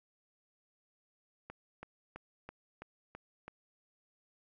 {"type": "click train", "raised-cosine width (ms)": 0.5, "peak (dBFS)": -30, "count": 7, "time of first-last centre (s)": [1.5, 3.48], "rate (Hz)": 3.03, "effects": []}